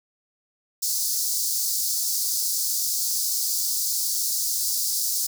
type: high-pass noise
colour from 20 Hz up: pink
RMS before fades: -25 dBFS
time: 0.82-5.27 s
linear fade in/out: 10 ms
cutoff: 4600 Hz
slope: 48 dB/octave
effects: none

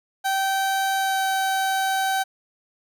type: tone with pitch glide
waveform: 30% pulse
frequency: 775 to 769.6 Hz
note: G5 to G5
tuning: -20 to -32 cents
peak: -18 dBFS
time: 0.24-2.24 s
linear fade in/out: 20 ms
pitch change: -12 cents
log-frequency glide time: 0.94-1.24 s
effects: none

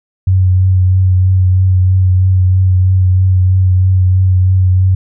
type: tone with vibrato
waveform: sine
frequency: 92.9 Hz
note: F#2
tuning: 7 cents sharp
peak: -6 dBFS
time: 0.27-4.95 s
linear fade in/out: 5 ms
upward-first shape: triangle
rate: 3.1 Hz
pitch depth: 25 cents each way
effects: none

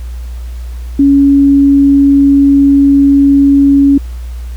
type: tone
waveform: sine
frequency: 279.1 Hz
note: C#4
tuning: 12 cents sharp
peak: -3 dBFS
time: 0.99-3.98 s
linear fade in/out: 5 ms
effects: added 60 Hz sine -19 dBFS peak until 4.56 s + pink hiss -41 dBFS RMS until 4.56 s

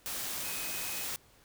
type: tone in noise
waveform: sine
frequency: 2523 Hz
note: D#7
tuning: 23 cents sharp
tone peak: -44 dBFS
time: 0.44-1.04 s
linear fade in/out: 0 ms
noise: white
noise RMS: -37 dBFS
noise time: 0.06-1.16 s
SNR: -10 dB
effects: pink hiss -62 dBFS RMS until 1.44 s

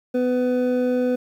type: tone pair together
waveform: triangle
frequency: 249.8 / 500 Hz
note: B3 / B4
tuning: +20 / +21 cents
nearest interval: octave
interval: 1201 cents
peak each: -19 dBFS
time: 0.14-1.16 s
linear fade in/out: 10 ms
effects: 9-bit

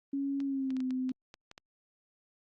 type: tone with pitch glide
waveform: sine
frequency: 277.2 to 257.1 Hz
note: C#4 to C4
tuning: 0 to -30 cents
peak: -30 dBFS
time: 0.13-1.12 s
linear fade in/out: 5 ms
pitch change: -130 cents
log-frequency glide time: 0.44-0.83 s
type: clicks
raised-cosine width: 0.2 ms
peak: -31 dBFS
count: 9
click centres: 0.403 / 0.705 / 0.767 / 0.804 / 0.907 / 1.093 / 1.341 / 1.514 / 1.579 s
effects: Opus 32 kbps

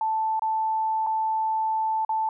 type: tone with dropouts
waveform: sine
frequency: 880 Hz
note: A5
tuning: in tune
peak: -22 dBFS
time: 0.01-2.29 s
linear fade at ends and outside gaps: 2 ms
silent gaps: 0.395-0.42 / 1.065-1.069 / 2.049-2.092 s
effects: none

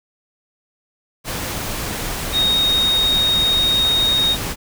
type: tone in noise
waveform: sine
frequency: 3729 Hz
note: A#7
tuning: in tune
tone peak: -14 dBFS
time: 2.32-4.37 s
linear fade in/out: 50 ms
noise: pink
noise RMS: -25 dBFS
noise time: 1.24-4.56 s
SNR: +8 dB
effects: none

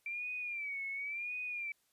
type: tone with vibrato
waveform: sine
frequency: 2336 Hz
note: D7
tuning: 10 cents flat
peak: -37 dBFS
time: 0.06-1.72 s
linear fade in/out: 2 ms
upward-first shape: sine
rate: 0.93 Hz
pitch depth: 110 cents each way
effects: white hiss -75 dBFS RMS until 1.92 s + resampled to 32000 Hz

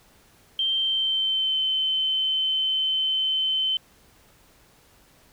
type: tone with pitch glide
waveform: sine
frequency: 3143 to 3071 Hz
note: G7 to G7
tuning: +4 to -36 cents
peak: -21 dBFS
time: 0.59-3.77 s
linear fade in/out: 2 ms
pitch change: -40 cents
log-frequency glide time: 0.72-1.59 s
effects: pink hiss -57 dBFS RMS until 5.32 s

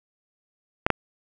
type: clicks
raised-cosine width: 0.5 ms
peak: -3 dBFS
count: 2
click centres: 0.865 / 0.903 s
effects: none

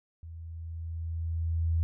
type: tone with level ramp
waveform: sine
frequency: 82.41 Hz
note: E2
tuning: in tune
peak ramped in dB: -41 to -23 dBFS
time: 0.23-1.83 s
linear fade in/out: 0 ms
effects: none

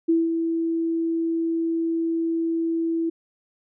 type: tone with ADSR envelope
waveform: sine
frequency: 330 Hz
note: E4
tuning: 2 cents sharp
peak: -15 dBFS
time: 0.08-3.1 s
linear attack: 15 ms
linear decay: 190 ms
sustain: -6 dB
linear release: 10 ms
effects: none

